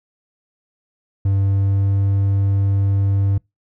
triangle tone with pitch glide, 98 to 98.68 Hz, G2 to G2, 0 to +12 cents, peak -12 dBFS, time 1.25-3.38 s, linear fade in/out 5 ms, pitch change +12 cents, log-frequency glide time 1.36-2.02 s, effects noise-tail reverb RT60 0.2 s tail -26 dB re dry

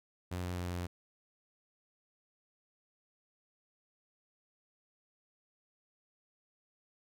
sawtooth tone with pitch steps, 90 / 89.38 / 88.76 / 88.15 Hz, F#2 / F2 / F2 / F2, -47 / +41 / +29 / +17 cents, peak -32 dBFS, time 0.31-0.87 s, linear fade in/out 10 ms, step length 140 ms, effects none

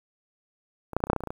clicks, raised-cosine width 1 ms, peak -22 / -9 / -25 / -6 / -28 / -6 / -8 / -13 / -24 / -17 / -20 / -19 dBFS, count 12, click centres 0.933 / 0.966 / 1.004 / 1.039 / 1.07 / 1.1 / 1.132 / 1.163 / 1.206 / 1.237 / 1.273 / 1.305 s, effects 8-bit

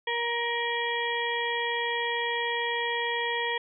harmonic tone with a mistuned harmonic, 471.1 Hz, A#4, 18 cents sharp, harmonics 1 / 2 / 4 / 5 / 6 / 7, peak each -33 / -32 / -31 / -37 / -43 / -34 dBFS, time 0.07-3.58 s, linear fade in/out 5 ms, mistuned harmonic 6, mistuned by +53 cents, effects none

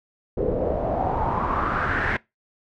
pink noise with low-pass filter sweep, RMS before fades -24 dBFS, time 0.37-2.17 s, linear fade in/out 5 ms, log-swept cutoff 450 to 1900 Hz, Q 4.4, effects noise-tail reverb RT60 0.2 s tail -22 dB re dry

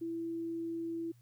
sine tone, 332 Hz, E4, 12 cents sharp, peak -35 dBFS, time 0.01-1.12 s, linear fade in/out 10 ms, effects added 120 Hz sine -59 dBFS peak until 1.21 s + white hiss -73 dBFS RMS until 1.21 s

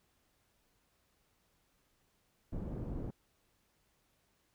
pink low-pass noise, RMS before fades -40 dBFS, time 2.52-3.11 s, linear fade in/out 10 ms, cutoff 370 Hz, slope 12 dB/octave, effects pink hiss -75 dBFS RMS until 4.54 s

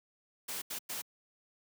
white noise bursts at uneven times, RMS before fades -39 dBFS, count 3, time 0.48-0.62 / 0.7-0.79 / 0.89-1.02 s, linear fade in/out 10 ms, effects high-pass 150 Hz 12 dB/octave

